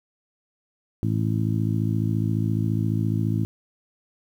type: harmonic tone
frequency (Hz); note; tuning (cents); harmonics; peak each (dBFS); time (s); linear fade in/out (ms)
54.5; A1; -16; 2 / 3 / 4 / 5 / 6; -23 / -27 / -29 / -31 / -33; 1.03-3.45; 0
effects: 9-bit